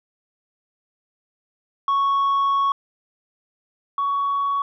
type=tone pair in turn; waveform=sine; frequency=1108.7 / 1120.3 Hz; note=C#6 / C#6; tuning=0 / +18 cents; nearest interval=unison; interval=18 cents; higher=second; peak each=-14 / -18 dBFS; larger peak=first; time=1.88-2.72 / 3.98-4.62 s; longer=first; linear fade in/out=2 ms; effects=tanh soft clip ceiling -16 dBFS